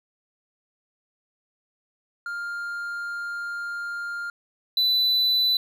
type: tone pair in turn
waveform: triangle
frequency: 1402 / 3990 Hz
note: F6 / B7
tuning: +6 / +17 cents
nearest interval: octave + tritone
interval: 1811 cents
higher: second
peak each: -27 / -17 dBFS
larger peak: second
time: 2.26-4.3 / 4.77-5.57 s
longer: first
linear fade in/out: 2 ms
effects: none